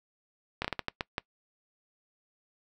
slowing click train, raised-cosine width 0.3 ms, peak -14 dBFS, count 8, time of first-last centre 0.62-1.181 s, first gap 25 ms, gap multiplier 1.38, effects noise-tail reverb RT60 0.1 s tail -23 dB re dry

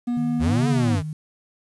triangle tone, 241.2 Hz, B3, 41 cents flat, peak -19 dBFS, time 0.07-0.96 s, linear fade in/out 10 ms
sine tone with pitch glide, 155.56 to 154.31 Hz, D#3 to D#3, 0 to -14 cents, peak -27 dBFS, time 0.17-1.13 s, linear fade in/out 2 ms, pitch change -14 cents, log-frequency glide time 0.68-0.84 s
square linear two-way sweep, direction up then down, 65.41 to 146.83 to 87.2 Hz, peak -21 dBFS, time 0.39-1.03 s, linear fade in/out 50 ms, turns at 0.68 s
effects resampled to 24000 Hz + 9-bit

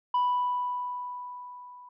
sine tone with level ramp, 987.8 Hz, B5, in tune, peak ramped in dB -19 to -46 dBFS, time 0.14-1.89 s, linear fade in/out 5 ms, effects tanh soft clip ceiling -21 dBFS

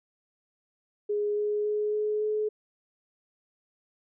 sine tone with pitch steps, 415.1 / 418 / 420.9 / 423.8 / 426.8 Hz, G#4 / G#4 / G#4 / G#4 / G#4, -1 / +11 / +23 / +35 / +47 cents, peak -25 dBFS, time 1.09-2.49 s, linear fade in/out 10 ms, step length 280 ms, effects none

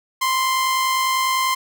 sawtooth tone pair together, 996.5 / 1046.5 Hz, B5 / C6, +15 / 0 cents, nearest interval minor second, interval 85 cents, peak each -26 / -14 dBFS, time 0.21-1.55 s, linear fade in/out 10 ms, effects none

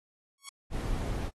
5% pulse tone with exponential growth, 1108.7 Hz, C#6, in tune, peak -26 dBFS, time 0.38-0.49 s, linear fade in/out 2 ms, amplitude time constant 22 ms
brown noise, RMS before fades -32 dBFS, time 0.7-1.31 s, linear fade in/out 50 ms
effects AAC 32 kbps

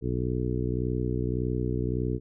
harmonic tone, 61.74 Hz, B1, in tune, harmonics 1 / 2 / 3 / 4 / 5 / 6 / 7, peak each -32 / -30 / -36 / -35 / -35 / -35 / -35 dBFS, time 0.01-2.2 s, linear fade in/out 50 ms, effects none

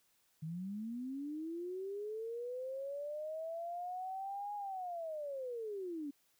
sine linear two-way sweep, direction up then down, 152.3 to 830 to 274.6 Hz, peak -39 dBFS, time 0.42-6.11 s, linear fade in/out 10 ms, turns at 4.55 s, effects white hiss -74 dBFS RMS until 6.39 s

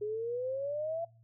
sine exponential sweep, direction up, 412.6 to 681 Hz, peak -32 dBFS, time 0.01-1.05 s, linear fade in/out 10 ms, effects noise-tail reverb RT60 0.3 s tail -22 dB re dry + added 115 Hz sine -58 dBFS peak until 1.23 s

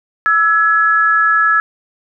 sine tone pair together, 1320.2 / 1690 Hz, E6 / G#6, +2 / +30 cents, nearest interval major third, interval 428 cents, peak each -12 dBFS, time 0.26-1.6 s, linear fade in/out 0 ms, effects none

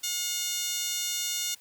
15% pulse tone with high-pass filter, 718 Hz, F5, 48 cents sharp, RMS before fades -31 dBFS, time 0.03-1.55 s, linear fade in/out 10 ms, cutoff 4600 Hz, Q 2.9, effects white hiss -57 dBFS RMS until 1.6 s

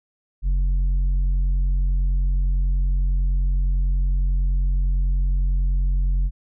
sine tone with tanh clipping, 45.42 Hz, F#1, 31 cents flat, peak -18 dBFS, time 0.42-6.31 s, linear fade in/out 50 ms, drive 5 dB, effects none

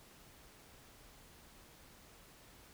silence, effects pink hiss -60 dBFS RMS until 2.73 s

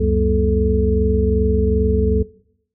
sine tone cluster, 68.9 / 91.5 / 193.1 / 240.3 / 434.1 Hz, C#2 / F#2 / G3 / B3 / A4, -10 / -19 / -26 / -47 / -23 cents, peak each -18 / -22 / -23 / -25 / -19 dBFS, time 0-2.23 s, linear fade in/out 10 ms, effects noise-tail reverb RT60 0.7 s tail -19 dB re dry

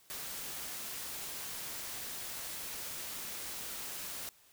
white noise, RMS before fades -42 dBFS, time 0.1-4.29 s, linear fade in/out 0 ms, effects white hiss -64 dBFS RMS until 4.52 s

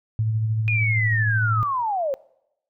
sine tone with tremolo, 110 Hz, A2, in tune, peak -18 dBFS, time 0.19-1.63 s, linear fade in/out 0 ms, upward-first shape sine, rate 13 Hz, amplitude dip 30%
sine linear sweep, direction down, 2475 to 520 Hz, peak -21 dBFS, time 0.68-2.14 s, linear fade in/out 0 ms
effects noise-tail reverb RT60 0.8 s tail -23 dB re dry

